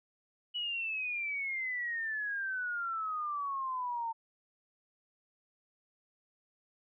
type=exponential sweep; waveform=sine; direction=down; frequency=2958 to 902 Hz; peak=-33 dBFS; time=0.54-4.13 s; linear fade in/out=20 ms; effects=none